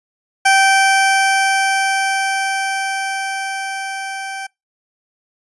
20% pulse tone with level ramp, 777 Hz, G5, 16 cents flat, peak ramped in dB -4 to -20 dBFS, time 0.45-4.47 s, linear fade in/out 10 ms, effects noise-tail reverb RT60 0.2 s tail -26 dB re dry + resampled to 24000 Hz

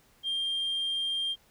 sine tone, 3193 Hz, G7, 31 cents sharp, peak -26 dBFS, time 0.23-1.36 s, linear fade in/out 50 ms, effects tanh soft clip ceiling -26 dBFS + pink hiss -63 dBFS RMS until 1.5 s

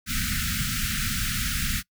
pink band-stop noise, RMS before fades -27 dBFS, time 0.06-1.83 s, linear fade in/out 50 ms, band 250 to 1300 Hz, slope 96 dB/octave, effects noise-tail reverb RT60 0.1 s tail -22 dB re dry

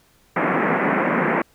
pink band-pass noise, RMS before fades -20 dBFS, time 0.36-1.42 s, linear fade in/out 5 ms, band 170 to 2200 Hz, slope 48 dB/octave, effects pink hiss -58 dBFS RMS until 1.54 s

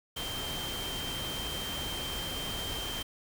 sine tone in noise, 3143 Hz, G7, 4 cents sharp, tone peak -37 dBFS, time 0.16-3.03 s, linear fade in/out 10 ms, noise pink, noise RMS -38 dBFS, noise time 0.16-3.03 s, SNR -2 dB, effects none

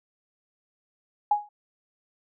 sine tone with exponential decay, 830.6 Hz, G#5, in tune, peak -15 dBFS, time 1.31-1.49 s, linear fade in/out 5 ms, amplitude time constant 39 ms, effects none

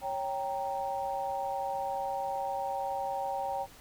sine chord, G diminished, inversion second, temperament equal, 554.4 / 784 / 932.3 Hz, Db5 / G5 / Bb5, 0 / 0 / 0 cents, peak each -37 / -33 / -38 dBFS, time 0.01-3.67 s, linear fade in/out 50 ms, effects pink hiss -54 dBFS RMS until 3.8 s

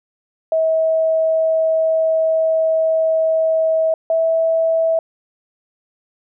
sine tone pair in turn, 643 / 652.4 Hz, E5 / E5, -43 / -18 cents, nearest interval unison, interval 25 cents, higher second, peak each -13 / -13 dBFS, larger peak neither, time 0.52-3.94 / 4.1-4.99 s, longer first, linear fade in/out 2 ms, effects none

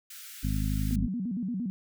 white high-pass noise, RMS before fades -45 dBFS, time 0.1-0.96 s, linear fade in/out 5 ms, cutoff 1300 Hz, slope 96 dB/octave
harmonic tone, 51.91 Hz, G#1, in tune, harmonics 1 / 2 / 3 / 4 / 5, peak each -29 / -32 / -34 / -35 / -36 dBFS, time 0.43-1.07 s, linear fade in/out 10 ms
sine tone with vibrato, 212.8 Hz, G#3, 42 cents sharp, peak -29 dBFS, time 0.91-1.7 s, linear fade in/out 0 ms, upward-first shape square, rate 8.7 Hz, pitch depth 220 cents each way
effects none

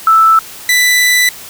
sine / sawtooth tone pair in turn, 1318.5 / 1985.8 Hz, E6 / B6, 0 / +9 cents, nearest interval perfect fifth, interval 709 cents, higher second, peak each -4 dBFS, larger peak neither, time 0.07-0.39 / 0.69-1.29 s, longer second, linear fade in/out 2 ms, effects white hiss -31 dBFS RMS until 1.49 s

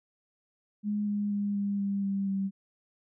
sine tone with pitch steps, 207.9 / 205.6 / 203.4 / 201.2 / 198.97 / 196.8 / 194.65 Hz, G#3 / G#3 / G#3 / G3 / G3 / G3 / G3, +2 / -17 / -36 / +45 / +26 / +7 / -12 cents, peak -27 dBFS, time 0.83-2.51 s, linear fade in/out 50 ms, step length 240 ms, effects none

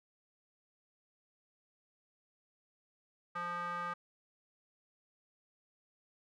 square tone with band-pass filter, 174.61 Hz, F3, in tune, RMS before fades -39 dBFS, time 3.35-3.94 s, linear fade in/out 10 ms, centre 1300 Hz, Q 4.7, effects none

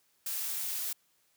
blue noise, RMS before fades -35 dBFS, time 0.26-0.93 s, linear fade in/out 5 ms, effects white hiss -71 dBFS RMS until 1.36 s + high-pass 60 Hz 12 dB/octave

